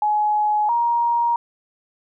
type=tone pair in turn; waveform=sine; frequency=843 / 942.5 Hz; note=G#5 / A#5; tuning=+26 / +19 cents; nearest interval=major second; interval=193 cents; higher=second; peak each=-16 dBFS; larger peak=neither; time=0.02-0.69 / 0.69-1.36 s; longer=neither; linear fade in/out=2 ms; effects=none